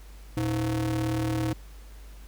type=ring-modulated tone; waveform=square; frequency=100 Hz; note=G2; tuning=35 cents sharp; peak=-23 dBFS; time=0.37-1.53 s; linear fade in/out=0 ms; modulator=219 Hz; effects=added 50 Hz sine -43 dBFS peak until 2.27 s + pink hiss -55 dBFS RMS until 2.27 s